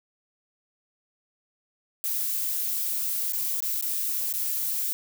violet noise with dropouts, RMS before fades -28 dBFS, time 2.04-4.93 s, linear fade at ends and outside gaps 0 ms, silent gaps 3.323-3.333 / 3.604-3.624 / 3.811-3.825 / 4.326-4.338 s, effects none

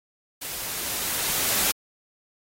white noise with level ramp, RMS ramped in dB -34 to -22 dBFS, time 0.41-1.72 s, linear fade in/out 10 ms, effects AAC 48 kbps

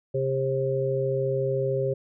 harmonic tone, 133.6 Hz, C3, 36 cents sharp, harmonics 1 / 3 / 4, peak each -28 / -27 / -27 dBFS, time 0.14-1.94 s, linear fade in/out 10 ms, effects none

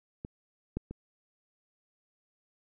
clicks, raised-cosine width 3 ms, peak -25 / -19 / -27 dBFS, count 3, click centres 0.249 / 0.77 / 0.91 s, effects none

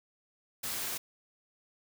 white noise, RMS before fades -36 dBFS, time 0.63-0.98 s, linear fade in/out 10 ms, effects none

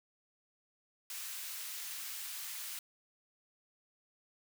white high-pass noise, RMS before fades -43 dBFS, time 1.1-2.79 s, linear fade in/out 2 ms, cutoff 1400 Hz, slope 12 dB/octave, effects none

